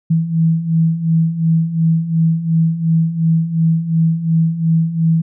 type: beating tone pair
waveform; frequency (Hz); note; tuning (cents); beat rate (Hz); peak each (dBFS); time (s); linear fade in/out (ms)
sine; 161.4 / 164.2; E3 / E3; -36 / -6; 2.8; -18 / -13; 0.1-5.22; 10
effects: none